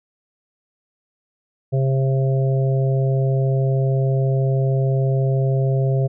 harmonic tone, 133.7 Hz, C3, 38 cents sharp, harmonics 1 / 3 / 4 / 5, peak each -16 / -26 / -28 / -30 dBFS, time 1.72-6.08 s, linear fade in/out 20 ms, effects none

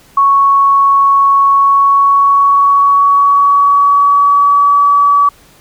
sine tone with pitch glide, 1108.7 to 1143.8 Hz, C#6 to D6, 0 to -46 cents, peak -5 dBFS, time 0.17-5.29 s, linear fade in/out 5 ms, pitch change +54 cents, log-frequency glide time 1.51-4.79 s, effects pink hiss -44 dBFS RMS until 5.6 s

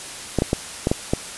clicks, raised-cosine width 2 ms, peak -4 dBFS, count 6, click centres 0.387 / 0.421 / 0.531 / 0.871 / 0.915 / 1.135 s, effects white hiss -34 dBFS RMS until 1.37 s + resampled to 24000 Hz

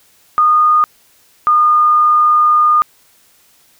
sine tone pair in turn, 1227 / 1219.2 Hz, D#6 / D#6, -25 / -36 cents, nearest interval unison, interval 11 cents, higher first, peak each -7 dBFS, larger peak neither, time 0.38-0.84 / 1.47-2.82 s, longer second, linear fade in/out 0 ms, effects white hiss -51 dBFS RMS until 3.79 s

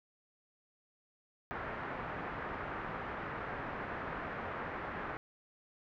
white low-pass noise, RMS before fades -41 dBFS, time 1.51-5.17 s, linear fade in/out 0 ms, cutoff 1700 Hz, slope 24 dB/octave, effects none

